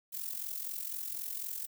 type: noise with amplitude modulation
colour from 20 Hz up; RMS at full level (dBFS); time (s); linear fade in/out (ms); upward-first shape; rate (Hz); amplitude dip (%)
violet; -36; 0.12-1.67; 20; sine; 44; 70
effects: none